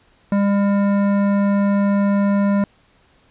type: tone with hard clipping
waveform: sine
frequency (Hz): 200.8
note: G3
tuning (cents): +42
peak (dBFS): -16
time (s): 0.32-2.64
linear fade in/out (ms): 2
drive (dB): 14
effects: pink hiss -56 dBFS RMS until 3.3 s + resampled to 8000 Hz